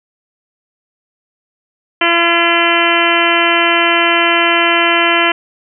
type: harmonic tone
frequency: 340 Hz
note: F4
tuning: 46 cents flat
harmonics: 1 / 2 / 3 / 4 / 5 / 6 / 7 / 8 / 9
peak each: -18 / -18 / -18 / -18 / -18 / -18 / -18 / -18 / -18 dBFS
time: 2.01-5.32 s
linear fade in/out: 5 ms
effects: none